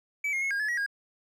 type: tone with pitch steps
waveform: triangle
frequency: 2294 / 2141 / 2178 / 1622 / 1714 / 1912 / 1629 Hz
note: D7 / C7 / C#7 / G#6 / A6 / A#6 / G#6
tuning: -41 / +39 / -31 / -41 / -46 / +43 / -34 cents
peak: -25 dBFS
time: 0.24-0.863 s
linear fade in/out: 5 ms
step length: 89 ms
effects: none